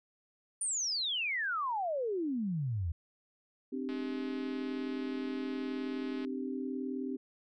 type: exponential sweep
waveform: sine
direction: down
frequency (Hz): 9500 to 77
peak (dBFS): -31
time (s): 0.61-2.92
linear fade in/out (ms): 5
type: chord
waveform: sine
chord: C suspended second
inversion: none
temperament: equal with one note detuned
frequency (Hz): 261.6 / 300.7 / 392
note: C4 / D4 / G4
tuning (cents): 0 / +41 / 0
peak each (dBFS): -36 / -41 / -41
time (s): 3.72-7.17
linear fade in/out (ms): 10
type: click train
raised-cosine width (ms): 0.3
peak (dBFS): -33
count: 501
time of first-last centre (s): 3.89-6.248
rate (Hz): 212
effects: none